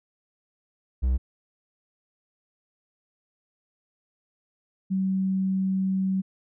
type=tone pair in turn; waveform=triangle / sine; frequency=63.5 / 190.28 Hz; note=B1 / F#3; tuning=+49 / +49 cents; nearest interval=octave + perfect fifth; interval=1900 cents; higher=second; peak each=-18 / -22 dBFS; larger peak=first; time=1.02-1.18 / 4.9-6.22 s; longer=second; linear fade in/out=20 ms; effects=none